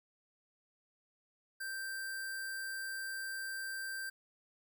sine tone with sample-and-hold, 1568 Hz, G6, in tune, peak -38 dBFS, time 1.6-4.1 s, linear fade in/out 10 ms, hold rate 6300 Hz, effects none

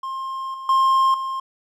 triangle tone with level steps, 1062 Hz, C6, 25 cents sharp, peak -24 / -29 / -12 / -22 dBFS, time 0.03-1.4 s, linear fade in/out 5 ms, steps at 0.54 / 0.69 / 1.14 s, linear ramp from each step 2 ms, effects none

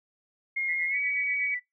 sine tone with pitch glide, 2140 to 2265 Hz, C7 to C#7, +38 to +37 cents, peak -26 dBFS, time 0.56-1.55 s, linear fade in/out 10 ms, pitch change +99 cents, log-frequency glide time 0.89-0.97 s
sine tone with tremolo, 1975.5 Hz, B6, in tune, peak -29 dBFS, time 0.68-1.6 s, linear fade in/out 10 ms, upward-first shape sine, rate 8.3 Hz, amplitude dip 95%
effects noise-tail reverb RT60 0.2 s tail -23 dB re dry

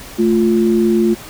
sine tone pair together, 220 / 349.2 Hz, A3 / F4, 0 / 0 cents, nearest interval minor sixth, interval 800 cents, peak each -13 dBFS, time 0.18-1.15 s, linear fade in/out 20 ms, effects pink hiss -34 dBFS RMS until 1.29 s

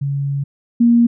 sine tone pair in turn, 140.1 / 235.6 Hz, C#3 / A#3, +19 / +19 cents, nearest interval major sixth, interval 900 cents, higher second, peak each -17 / -8 dBFS, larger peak second, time 0.01-0.44 / 0.8-1.07 s, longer first, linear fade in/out 10 ms, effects none

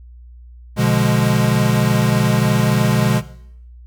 square chord, B diminished seventh, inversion none, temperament equal, 123.47 / 146.83 / 174.61 / 207.7 Hz, B2 / D3 / F3 / Ab3, 0 / 0 / 0 / 0 cents, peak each -18 / -20 / -22 / -19 dBFS, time 0.76-3.22 s, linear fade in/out 50 ms, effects noise-tail reverb RT60 0.7 s tail -17 dB re dry + added 60 Hz sine -37 dBFS peak until 3.86 s

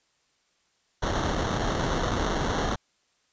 pink noise with sample-and-hold, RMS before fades -27 dBFS, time 1.02-2.76 s, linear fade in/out 10 ms, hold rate 2450 Hz, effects white hiss -69 dBFS RMS until 3.32 s + resampled to 16000 Hz

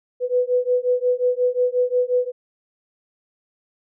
sine beating tone pair, 493.9 / 499.5 Hz, B4 / B4, 0 / +20 cents, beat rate 5.6 Hz, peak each -20 dBFS, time 0.2-2.32 s, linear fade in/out 50 ms, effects none

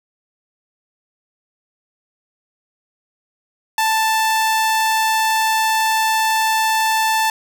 sawtooth tone, 882 Hz, A5, 4 cents sharp, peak -11 dBFS, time 3.78-7.3 s, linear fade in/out 2 ms, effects none

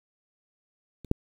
clicks, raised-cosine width 3 ms, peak -30 / -9 dBFS, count 2, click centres 1.047 / 1.114 s, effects 8-bit

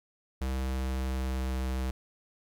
square tone with pitch glide, 65.41 to 64.77 Hz, C2 to C2, 0 to -17 cents, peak -30 dBFS, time 0.41-1.91 s, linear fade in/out 5 ms, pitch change -17 cents, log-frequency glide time 0.61-1.56 s, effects 12-bit

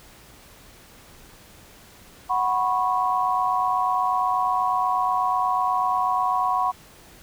sine chord, F# suspended fourth, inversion none, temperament equal with one note detuned, 740 / 987.8 / 1096 Hz, F#5 / B5 / C#6, 0 / 0 / -20 cents, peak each -24 dBFS, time 2.29-6.72 s, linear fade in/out 20 ms, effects pink hiss -49 dBFS RMS until 7.22 s

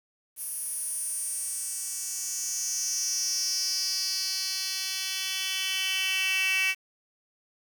10% pulse tone with high-pass filter sweep, 380 Hz, F#4, 46 cents sharp, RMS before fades -30 dBFS, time 0.36-6.75 s, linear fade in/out 50 ms, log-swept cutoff 11000 to 2500 Hz, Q 5.1, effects 8-bit

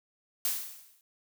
blue noise with exponential decay, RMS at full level -27 dBFS, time 0.45-1.01 s, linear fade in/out 1 ms, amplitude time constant 120 ms, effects none

